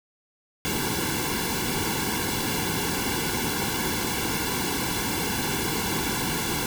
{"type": "noise with comb filter", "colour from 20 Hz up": "pink", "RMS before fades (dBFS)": -27, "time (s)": [0.65, 6.66], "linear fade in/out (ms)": 0, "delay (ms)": 1.6, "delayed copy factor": -1, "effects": []}